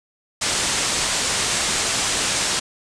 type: low-pass noise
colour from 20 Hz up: white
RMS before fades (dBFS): -22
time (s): 0.41-2.6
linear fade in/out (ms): 10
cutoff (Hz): 8900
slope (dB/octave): 48
effects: none